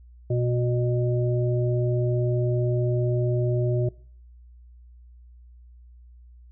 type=harmonic tone; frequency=122.2 Hz; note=B2; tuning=18 cents flat; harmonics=1 / 3 / 5; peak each=-22 / -27 / -31 dBFS; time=0.3-3.89 s; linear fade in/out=5 ms; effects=noise-tail reverb RT60 0.5 s tail -22 dB re dry + added 60 Hz sine -46 dBFS peak until 6.51 s